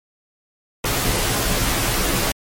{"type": "noise with comb filter", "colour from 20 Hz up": "pink", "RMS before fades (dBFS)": -20, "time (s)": [0.84, 2.32], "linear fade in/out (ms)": 5, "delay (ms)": 13, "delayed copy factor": -0.75, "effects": ["MP3 64 kbps"]}